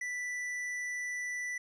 sine tone with hard clipping, 1975.5 Hz, B6, in tune, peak -36 dBFS, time 0.01-1.58 s, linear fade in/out 5 ms, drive 8 dB, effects none

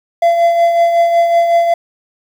triangle tone with tremolo, 681 Hz, F5, 44 cents flat, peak -4 dBFS, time 0.22-1.74 s, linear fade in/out 5 ms, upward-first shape triangle, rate 5.4 Hz, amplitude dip 50%, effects 7-bit

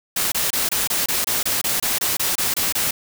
white noise bursts, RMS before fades -21 dBFS, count 15, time 0.16-2.91 s, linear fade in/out 5 ms, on 160 ms, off 25 ms, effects none

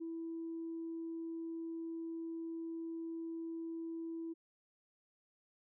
sine tone, 329.6 Hz, E4, in tune, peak -39 dBFS, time 0-4.34 s, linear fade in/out 20 ms, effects tanh soft clip ceiling -35 dBFS

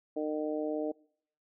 harmonic tone, 152.8 Hz, D#3, 31 cents flat, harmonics 2 / 3 / 4 / 5, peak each -34 / -35 / -36 / -45 dBFS, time 0.16-0.92 s, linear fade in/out 10 ms, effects noise-tail reverb RT60 0.6 s tail -23 dB re dry

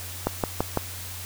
click train, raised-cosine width 1 ms, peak -8 dBFS, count 4, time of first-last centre 0.27-0.773 s, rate 5.96 Hz, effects added 91 Hz sine -39 dBFS peak until 1.25 s + white hiss -38 dBFS RMS until 1.25 s

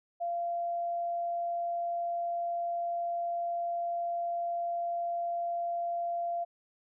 sine tone, 689 Hz, F5, 24 cents flat, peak -30 dBFS, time 0.2-6.45 s, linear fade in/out 20 ms, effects none

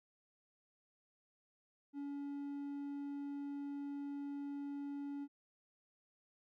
triangle tone, 283.5 Hz, C#4, 39 cents sharp, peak -39 dBFS, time 1.93-5.28 s, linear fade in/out 50 ms, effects none

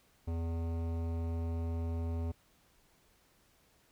sine tone with hard clipping, 83.1 Hz, E2, 15 cents sharp, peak -35 dBFS, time 0.27-2.32 s, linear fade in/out 10 ms, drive 16 dB, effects pink hiss -68 dBFS RMS until 3.91 s

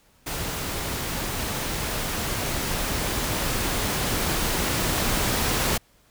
pink noise with level ramp, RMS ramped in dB -30 to -23 dBFS, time 0.26-5.78 s, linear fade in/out 10 ms, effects pink hiss -60 dBFS RMS until 6.1 s

